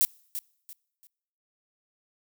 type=noise with echo; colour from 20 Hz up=violet; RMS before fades=-22 dBFS; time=0.01-0.05 s; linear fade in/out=0 ms; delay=340 ms; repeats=3; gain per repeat=-11 dB; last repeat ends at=1.07 s; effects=noise-tail reverb RT60 0.8 s tail -25 dB re dry